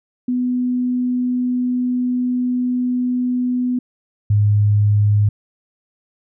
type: tone pair in turn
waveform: sine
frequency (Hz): 248.9 / 103.84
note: B3 / G#2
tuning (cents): +14 / 0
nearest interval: octave + minor third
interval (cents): 1514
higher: first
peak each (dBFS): -16 / -11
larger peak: second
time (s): 0.28-3.79 / 4.3-5.29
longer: first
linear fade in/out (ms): 5
effects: none